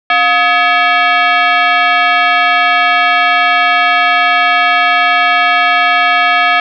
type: tone with frequency modulation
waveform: sine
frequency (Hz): 280.6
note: C#4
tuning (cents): +21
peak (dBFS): -7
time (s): 0.1-6.6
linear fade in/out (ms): 2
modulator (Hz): 990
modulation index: 2.5
effects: none